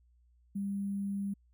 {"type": "tone with sample-and-hold", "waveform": "sine", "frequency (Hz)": 198.9, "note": "G3", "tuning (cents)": 25, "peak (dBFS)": -32, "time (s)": [0.55, 1.34], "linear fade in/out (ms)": 10, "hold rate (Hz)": 11025, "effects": ["added 60 Hz sine -63 dBFS peak until 1.53 s"]}